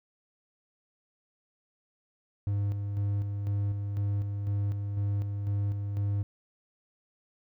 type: tone with tremolo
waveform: triangle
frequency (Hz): 101.2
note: G#2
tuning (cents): -44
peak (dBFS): -24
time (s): 2.47-6.23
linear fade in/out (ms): 0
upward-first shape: square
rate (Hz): 2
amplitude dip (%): 40
effects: none